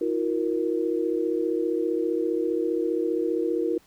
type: tone cluster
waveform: sine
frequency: 324.2 / 359.3 / 468.9 Hz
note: E4 / F4 / A#4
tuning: -29 / +49 / +10 cents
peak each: -27 dBFS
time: 0.01-3.78 s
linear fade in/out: 5 ms
effects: pink hiss -59 dBFS RMS until 3.86 s